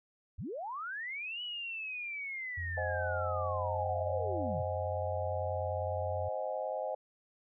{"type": "linear two-way sweep", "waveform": "sine", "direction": "up then down", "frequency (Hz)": [49, 2965, 100.4], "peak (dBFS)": -37, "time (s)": [0.38, 4.63], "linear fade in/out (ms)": 10, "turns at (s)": 1.42}
{"type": "tone with pitch glide", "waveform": "sine", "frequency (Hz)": [86.3, 90.96], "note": ["F2", "F#2"], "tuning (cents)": [-20, -29], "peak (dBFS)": -37, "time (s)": [2.57, 6.29], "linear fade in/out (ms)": 10, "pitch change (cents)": 91, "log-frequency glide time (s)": [2.68, 3.56]}
{"type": "chord", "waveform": "sine", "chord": "Ab dominant seventh", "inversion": "first", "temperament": "equal", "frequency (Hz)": [523.3, 622.3, 740, 830.6], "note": ["C5", "Eb5", "Gb5", "Ab5"], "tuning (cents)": [0, 0, 0, 0], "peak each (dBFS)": [-38, -37, -41, -42], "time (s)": [2.77, 6.95], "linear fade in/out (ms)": 5}
{"effects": []}